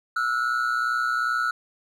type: tone pair together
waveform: triangle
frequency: 1324 / 1446.5 Hz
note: E6 / F#6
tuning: +7 / -40 cents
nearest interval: major second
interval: 153 cents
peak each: -23 dBFS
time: 0.16-1.51 s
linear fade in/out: 5 ms
effects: none